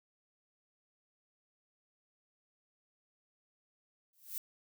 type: noise with exponential growth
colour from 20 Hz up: violet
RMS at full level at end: -36 dBFS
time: 4.13-4.38 s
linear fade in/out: 1 ms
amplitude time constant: 53 ms
effects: none